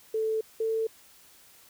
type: tone pair in turn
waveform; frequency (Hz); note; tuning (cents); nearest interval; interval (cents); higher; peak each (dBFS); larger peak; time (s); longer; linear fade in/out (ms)
sine; 440 / 445.9; A4 / A4; 0 / +23; unison; 23; second; -25; neither; 0.14-0.41 / 0.6-0.87; neither; 5
effects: white hiss -56 dBFS RMS until 1.69 s